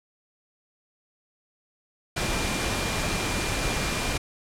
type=tone in noise; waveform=sine; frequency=2394 Hz; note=D7; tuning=33 cents sharp; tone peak=-36 dBFS; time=2.16-4.18 s; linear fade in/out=10 ms; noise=pink; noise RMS=-27 dBFS; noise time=2.16-4.18 s; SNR=-12 dB; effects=low-pass 9000 Hz 12 dB/octave